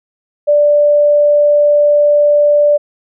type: tone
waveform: sine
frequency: 587.3 Hz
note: D5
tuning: in tune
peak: -6 dBFS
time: 0.47-2.78 s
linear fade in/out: 20 ms
effects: none